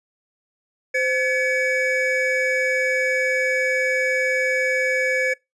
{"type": "tone cluster", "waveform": "triangle", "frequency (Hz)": [518, 1708, 2260], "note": ["C5", "G#6", "C#7"], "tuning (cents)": [-17, 48, 33], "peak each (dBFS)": -21, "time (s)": [0.94, 5.34], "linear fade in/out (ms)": 10, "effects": ["noise-tail reverb RT60 0.2 s tail -24 dB re dry", "resampled to 24000 Hz"]}